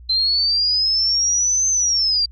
sine linear two-way sweep, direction up then down, 4079 to 6260 to 4656 Hz, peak -15 dBFS, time 0.09-2.26 s, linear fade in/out 10 ms, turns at 1.69 s, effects added 60 Hz sine -38 dBFS peak until 2.31 s

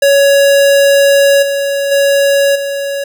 square tone with level steps, 559 Hz, C#5, 14 cents sharp, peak -6 / -13 / -8 / -16 dBFS, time 0.02-3.04 s, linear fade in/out 5 ms, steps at 1.42 / 1.91 / 2.55 s, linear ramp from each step 10 ms, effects none

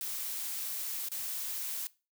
blue noise with dropouts, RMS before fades -37 dBFS, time 0.01-1.87 s, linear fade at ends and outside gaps 0 ms, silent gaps 1.086-1.117 s, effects noise-tail reverb RT60 0.3 s tail -20 dB re dry

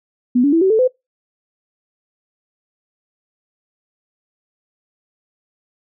sine tone with pitch steps, 246.9 / 285.3 / 329.6 / 380.8 / 439.9 / 508.3 Hz, B3 / C#4 / E4 / F#4 / A4 / B4, 0 / +50 / 0 / +50 / 0 / +50 cents, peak -10 dBFS, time 0.35-0.878 s, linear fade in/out 10 ms, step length 88 ms, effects noise-tail reverb RT60 0.2 s tail -24 dB re dry

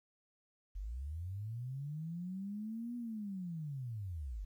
sine linear two-way sweep, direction up then down, 43.65 to 243.7 to 43.65 Hz, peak -39 dBFS, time 0.75-4.45 s, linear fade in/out 10 ms, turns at 2.96 s, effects 12-bit

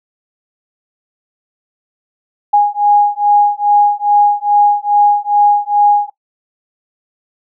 sine beating tone pair, 823 / 825.4 Hz, G#5 / G#5, -16 / -11 cents, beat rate 2.4 Hz, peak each -11 dBFS, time 2.53-6.1 s, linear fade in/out 10 ms, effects noise-tail reverb RT60 0.1 s tail -18 dB re dry

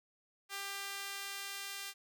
sawtooth tone with high-pass filter sweep, 396.5 Hz, G4, 20 cents sharp, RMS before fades -43 dBFS, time 0.49-1.94 s, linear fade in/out 50 ms, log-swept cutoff 1400 to 2300 Hz, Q 0.72, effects none

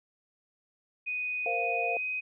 sine tone with pitch glide, 2489 to 2511 Hz, D#7 to D#7, 0 to +15 cents, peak -30 dBFS, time 1.06-2.21 s, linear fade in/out 20 ms, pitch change +15 cents, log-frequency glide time 1.87-2.04 s
sine chord, Bb suspended second, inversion none, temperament equal, 466.2 / 523.3 / 698.5 Hz, Bb4 / C5 / F5, 0 / 0 / 0 cents, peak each -35 / -37 / -31 dBFS, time 1.46-1.97 s, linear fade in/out 2 ms
effects none

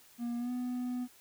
triangle tone with pitch glide, 238 to 248.1 Hz, A#3 to B3, +36 to +8 cents, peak -31 dBFS, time 0.18-1.08 s, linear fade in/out 50 ms, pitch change +72 cents, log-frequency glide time 0.38-0.51 s, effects white hiss -60 dBFS RMS until 1.2 s

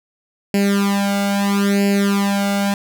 sawtooth tone with flanger, 200 Hz, G3, 35 cents sharp, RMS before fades -17 dBFS, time 0.54-2.74 s, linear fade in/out 2 ms, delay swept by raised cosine 0.41 to 1.41 ms, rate 0.76 Hz, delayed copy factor +0.95, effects none

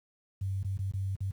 sine tone with dropouts, 96.7 Hz, G2, 23 cents flat, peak -29 dBFS, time 0.41-1.31 s, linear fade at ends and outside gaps 5 ms, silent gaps 0.629-0.645 / 0.772-0.789 / 0.914-0.936 / 1.155-1.205 s, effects high-pass 60 Hz 12 dB/octave + 10-bit

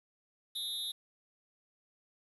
square tone with amplitude modulation, 3702 Hz, A#7, 13 cents flat, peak -32 dBFS, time 0.55-0.92 s, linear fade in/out 10 ms, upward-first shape sine, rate 288 Hz, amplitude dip 100%, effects resampled to 32000 Hz + 10-bit

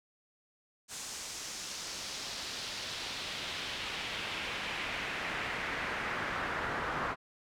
brown noise with band-pass filter sweep, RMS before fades -38 dBFS, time 0.88-7.16 s, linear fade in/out 50 ms, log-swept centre 7300 to 1300 Hz, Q 1.6, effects none

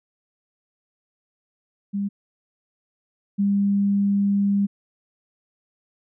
sine tone pair in turn, 200.3 / 200.3 Hz, G3 / G3, +38 / +38 cents, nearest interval unison, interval 0 cents, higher neither, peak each -22 / -17 dBFS, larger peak second, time 1.93-2.09 / 3.38-4.67 s, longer second, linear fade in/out 20 ms, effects none

